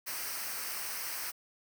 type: noise with comb filter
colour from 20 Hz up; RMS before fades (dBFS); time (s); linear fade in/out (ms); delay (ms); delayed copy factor
white; -38; 0.06-1.32; 20; 0.28; -0.65
effects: none